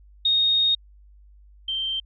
sine tone pair in turn, 3718 / 3136 Hz, A#7 / G7, -5 / 0 cents, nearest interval minor third, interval 295 cents, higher first, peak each -17 / -24 dBFS, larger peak first, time 0.25-0.75 / 1.68-2 s, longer first, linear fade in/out 5 ms, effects added 50 Hz sine -48 dBFS peak until 2.05 s

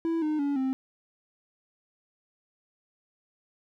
triangle tone with pitch steps, 330 / 306.1 / 284 / 263.4 Hz, E4 / D#4 / C#4 / C4, +2 / -28 / +42 / +12 cents, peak -23 dBFS, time 0.05-0.73 s, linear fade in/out 0 ms, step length 170 ms, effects none

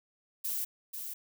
violet noise with echo, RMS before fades -34 dBFS, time 0.44-0.65 s, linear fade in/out 10 ms, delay 490 ms, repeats 1, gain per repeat -6 dB, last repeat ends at 1.14 s, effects none

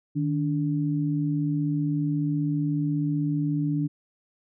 sine tone pair together, 153.2 / 289.4 Hz, D#3 / D4, -27 / -25 cents, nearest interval major seventh, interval 1102 cents, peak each -25 / -26 dBFS, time 0.15-3.88 s, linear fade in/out 20 ms, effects none

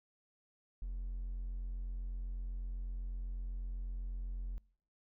triangle tone with hard clipping, 44 Hz, F1, 14 cents sharp, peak -38 dBFS, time 0.82-4.58 s, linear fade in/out 0 ms, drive 4 dB, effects noise-tail reverb RT60 0.6 s tail -25 dB re dry

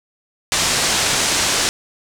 white low-pass noise, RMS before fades -18 dBFS, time 0.52-1.69 s, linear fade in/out 0 ms, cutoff 8100 Hz, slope 24 dB/octave, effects none

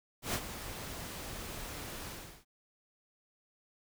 pink noise with ADSR envelope, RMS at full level -32 dBFS, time 0.22-2.45 s, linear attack 120 ms, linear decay 57 ms, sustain -11 dB, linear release 380 ms, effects none

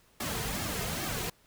pink noise with flanger, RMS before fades -34 dBFS, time 0.2-1.3 s, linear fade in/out 5 ms, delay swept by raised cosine 2 to 3.6 ms, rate 2.4 Hz, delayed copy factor -0.75, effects pink hiss -64 dBFS RMS until 1.46 s

